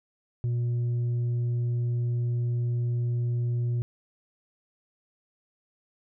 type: tone with tanh clipping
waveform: sine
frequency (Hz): 120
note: B2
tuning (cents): -49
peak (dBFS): -25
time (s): 0.44-3.82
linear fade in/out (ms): 0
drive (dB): 3
effects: none